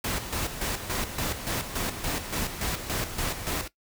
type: noise with tremolo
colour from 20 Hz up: pink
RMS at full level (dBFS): -29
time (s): 0.04-3.68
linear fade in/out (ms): 5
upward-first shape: square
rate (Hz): 3.5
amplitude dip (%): 60
effects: noise-tail reverb RT60 0.1 s tail -17 dB re dry